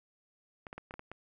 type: clicks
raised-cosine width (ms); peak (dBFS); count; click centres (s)
0.5; -28; 7; 0.668 / 0.729 / 0.78 / 0.909 / 0.94 / 0.994 / 1.116
effects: none